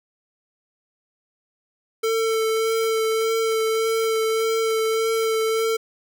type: tone with vibrato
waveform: square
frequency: 446.2 Hz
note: A4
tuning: 24 cents sharp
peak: -20 dBFS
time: 2.03-5.77 s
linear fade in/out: 10 ms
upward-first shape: sine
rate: 1.7 Hz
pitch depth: 14 cents each way
effects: none